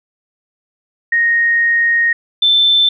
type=tone pair in turn; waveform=sine; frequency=1864 / 3539 Hz; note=A#6 / A7; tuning=-1 / +9 cents; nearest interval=major seventh; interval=1110 cents; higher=second; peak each=-10 / -8 dBFS; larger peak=second; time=1.12-2.13 / 2.42-2.89 s; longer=first; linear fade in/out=5 ms; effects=none